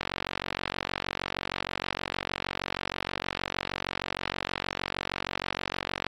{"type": "click train", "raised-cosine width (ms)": 0.3, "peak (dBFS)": -12, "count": 282, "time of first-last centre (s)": [0.01, 6.066], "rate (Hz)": 46.4, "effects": ["AAC 48 kbps"]}